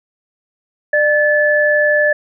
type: tone pair together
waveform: sine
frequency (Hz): 598 / 1733.9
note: D5 / A6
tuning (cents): +31 / -26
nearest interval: octave + tritone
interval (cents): 1843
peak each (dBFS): -13 / -13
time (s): 0.93-2.13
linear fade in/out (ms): 5
effects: none

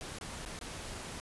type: noise with dropouts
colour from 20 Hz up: pink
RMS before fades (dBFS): -43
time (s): 0.01-1.2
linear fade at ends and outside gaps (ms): 0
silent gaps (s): 0.186-0.211 / 0.451-0.46 / 0.59-0.612
effects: resampled to 24000 Hz

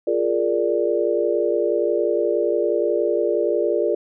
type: chord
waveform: sine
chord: Bb dominant seventh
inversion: second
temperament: equal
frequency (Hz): 349.2 / 415.3 / 466.2 / 587.3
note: F4 / Ab4 / Bb4 / D5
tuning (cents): 0 / 0 / 0 / 0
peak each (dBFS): -23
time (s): 0.07-3.95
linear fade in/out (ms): 5
effects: none

